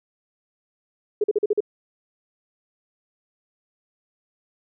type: tone bursts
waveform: sine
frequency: 418.1 Hz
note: G#4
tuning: 12 cents sharp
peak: -16 dBFS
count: 6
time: 1.21-1.605 s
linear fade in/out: 5 ms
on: 30 ms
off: 43 ms
effects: none